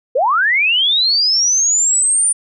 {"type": "linear sweep", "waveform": "sine", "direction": "up", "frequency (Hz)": [457.1, 9330], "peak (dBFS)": -11, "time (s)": [0.15, 2.33], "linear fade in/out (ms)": 10, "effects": []}